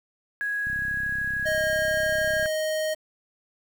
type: tone with pitch glide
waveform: sine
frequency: 1661.2 to 1628.9 Hz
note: G#6 to G#6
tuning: 0 to -34 cents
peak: -25 dBFS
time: 0.41-2.46 s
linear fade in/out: 0 ms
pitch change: -34 cents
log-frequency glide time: 1.45-1.62 s
type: click train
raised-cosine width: 5 ms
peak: -28 dBFS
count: 60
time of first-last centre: 0.67-2.458 s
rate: 33 Hz
type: tone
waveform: square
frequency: 624 Hz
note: D#5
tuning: 5 cents sharp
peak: -25 dBFS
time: 1.45-2.95 s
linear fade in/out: 20 ms
effects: 8-bit